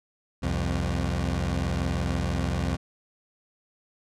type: tone pair together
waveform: 20% pulse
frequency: 65.84 / 86.6 Hz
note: C2 / F2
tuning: +11 / -14 cents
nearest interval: perfect fourth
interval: 475 cents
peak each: -23 dBFS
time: 0.42-2.77 s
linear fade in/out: 20 ms
effects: low-pass 8000 Hz 12 dB/octave